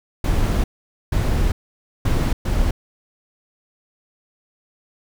brown noise bursts at uneven times, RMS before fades -18 dBFS, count 4, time 0.24-0.64 / 1.12-1.52 / 2.05-2.33 / 2.45-2.71 s, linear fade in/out 5 ms, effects none

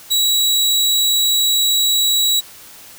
sawtooth tone, 3889 Hz, B7, 27 cents flat, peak -10 dBFS, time 0.1-2.41 s, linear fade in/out 20 ms, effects white hiss -40 dBFS RMS until 2.98 s

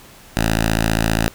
5% pulse tone with notch filter, 55 Hz, A1, in tune, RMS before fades -18 dBFS, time 0.37-1.28 s, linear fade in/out 0 ms, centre 440 Hz, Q 1.1, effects pink hiss -44 dBFS RMS until 1.34 s

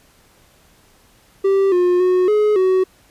triangle tone with pitch steps, 390.3 / 357.1 / 365.6 / 422.3 / 374.3 Hz, G4 / F4 / F#4 / G#4 / F#4, -8 / +39 / -21 / +29 / +20 cents, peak -10 dBFS, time 1.44-2.84 s, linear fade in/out 10 ms, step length 280 ms, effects pink hiss -53 dBFS RMS until 3.1 s + resampled to 32000 Hz

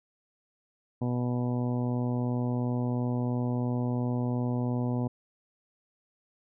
harmonic tone, 122.9 Hz, B2, 8 cents flat, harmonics 1 / 2 / 3 / 4 / 5 / 6 / 7 / 8, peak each -29 / -30 / -40 / -40 / -42 / -45 / -45 / -47 dBFS, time 1.01-5.08 s, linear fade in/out 10 ms, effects none

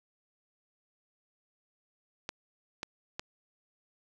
clicks, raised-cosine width 0.2 ms, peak -18 dBFS, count 3, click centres 2.291 / 2.831 / 3.195 s, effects none

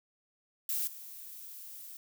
violet noise with level steps, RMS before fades -33 / -47 dBFS, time 0.69-1.97 s, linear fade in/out 2 ms, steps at 0.87 s, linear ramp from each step 5 ms, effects none

